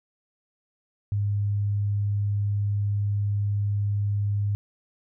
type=tone; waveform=sine; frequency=102.1 Hz; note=G#2; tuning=29 cents flat; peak=-22 dBFS; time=1.12-4.55 s; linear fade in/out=0 ms; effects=none